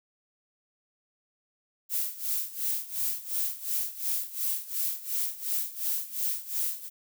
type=noise with tremolo; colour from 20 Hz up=violet; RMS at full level=-28 dBFS; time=1.89-6.9 s; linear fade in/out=50 ms; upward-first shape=sine; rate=2.8 Hz; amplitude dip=85%; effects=none